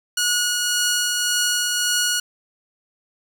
10% pulse tone with tremolo, 1451 Hz, F#6, 34 cents flat, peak -9 dBFS, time 0.17-2.2 s, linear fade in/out 5 ms, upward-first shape triangle, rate 1.8 Hz, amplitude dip 30%, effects none

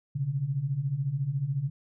sine beating tone pair, 128.1 / 142.1 Hz, C3 / C#3, -36 / +43 cents, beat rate 14 Hz, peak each -32 / -28 dBFS, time 0.15-1.7 s, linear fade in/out 10 ms, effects none

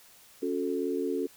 sine chord, F# minor, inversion second, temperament equal with one note detuned, 277.2 / 362.2 / 440 Hz, C#4 / F#4 / A4, 0 / -37 / 0 cents, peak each -32 dBFS, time 0.42-1.27 s, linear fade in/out 10 ms, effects white hiss -56 dBFS RMS until 1.36 s

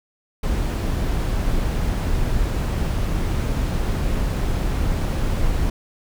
brown noise, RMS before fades -21 dBFS, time 0.43-5.7 s, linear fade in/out 5 ms, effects none

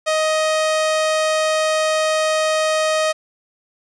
sawtooth tone, 626 Hz, D#5, 10 cents sharp, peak -12 dBFS, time 0.06-3.13 s, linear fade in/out 20 ms, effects resampled to 22050 Hz + 8-bit

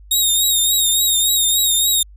15% pulse tone with vibrato, 3729 Hz, A#7, in tune, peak -7 dBFS, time 0.11-2.03 s, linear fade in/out 5 ms, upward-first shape triangle, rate 3.5 Hz, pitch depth 65 cents each way, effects added 50 Hz sine -39 dBFS peak until 2.16 s

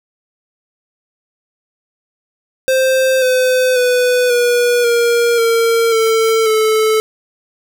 square tone with pitch steps, 523.3 / 509.9 / 496.8 / 484 / 471.6 / 459.5 / 447.7 / 436.2 Hz, C5 / C5 / B4 / B4 / A#4 / A#4 / A4 / A4, 0 / -45 / +10 / -35 / +20 / -25 / +30 / -15 cents, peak -11 dBFS, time 2.68-7 s, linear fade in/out 0 ms, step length 540 ms, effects none

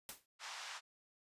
white noise with exponential decay, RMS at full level -43 dBFS, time 0.09-0.26 s, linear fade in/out 1 ms, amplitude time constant 35 ms
pink band-pass noise, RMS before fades -48 dBFS, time 0.39-0.81 s, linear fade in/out 50 ms, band 840 to 7200 Hz, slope 24 dB/octave
effects resampled to 32000 Hz

